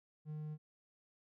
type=tone; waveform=triangle; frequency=152.8 Hz; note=D#3; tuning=31 cents flat; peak=-39 dBFS; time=0.25-0.58 s; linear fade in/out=50 ms; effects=none